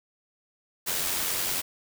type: noise with amplitude modulation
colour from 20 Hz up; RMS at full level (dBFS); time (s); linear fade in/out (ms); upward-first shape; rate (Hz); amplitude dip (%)
white; -27; 0.86-1.62; 20; sine; 90.5; 35
effects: none